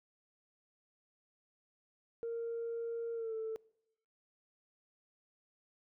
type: tone with pitch glide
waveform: sine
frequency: 463.4 to 443.2 Hz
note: A#4 to A4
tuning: -10 to +13 cents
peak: -35 dBFS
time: 2.23-3.56 s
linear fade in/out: 0 ms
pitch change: -77 cents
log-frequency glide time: 3.14-3.34 s
effects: noise-tail reverb RT60 0.8 s tail -25 dB re dry + tanh soft clip ceiling -33 dBFS